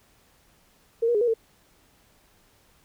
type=tone with pitch steps; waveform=sine; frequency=459.8 / 477.3 / 415.5 / 480.5 / 451.1 Hz; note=A#4 / A#4 / G#4 / B4 / A4; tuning=-24 / +41 / +1 / -48 / +43 cents; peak=-19 dBFS; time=1.02-1.34 s; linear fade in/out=10 ms; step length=64 ms; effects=pink hiss -61 dBFS RMS until 2.84 s